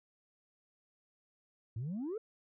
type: exponential sweep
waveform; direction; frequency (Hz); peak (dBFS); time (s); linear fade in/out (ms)
sine; up; 103.83 to 466.2; -34; 1.76-2.18; 5
effects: tanh soft clip ceiling -34 dBFS